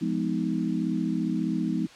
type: chord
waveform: sine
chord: F half-diminished seventh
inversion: none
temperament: just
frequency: 174.61 / 209.5 / 251.4 / 314.3 Hz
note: F3 / Ab3 / Cb4 / Eb4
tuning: 0 / +15 / +31 / +18 cents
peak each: -30 dBFS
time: 0.01-1.87 s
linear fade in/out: 10 ms
effects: white hiss -49 dBFS RMS until 1.95 s + low-pass 5000 Hz 12 dB/octave